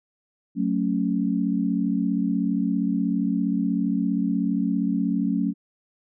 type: chord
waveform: sine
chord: F# minor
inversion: none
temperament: just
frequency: 185 / 222 / 277.5 Hz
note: F#3 / A3 / C#4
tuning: 0 / +16 / +2 cents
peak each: -25 dBFS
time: 0.55-5.54 s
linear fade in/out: 50 ms
effects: none